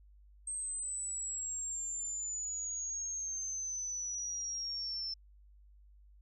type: exponential sweep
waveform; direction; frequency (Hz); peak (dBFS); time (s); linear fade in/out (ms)
sine; down; 8372 to 5320; -36; 0.47-5.14; 5
effects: added 50 Hz sine -57 dBFS peak until 6.21 s